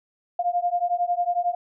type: beating tone pair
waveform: sine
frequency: 698.5 / 709.5 Hz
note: F5 / F5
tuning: 0 / +27 cents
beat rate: 11 Hz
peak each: -24 dBFS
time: 0.39-1.55 s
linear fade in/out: 5 ms
effects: none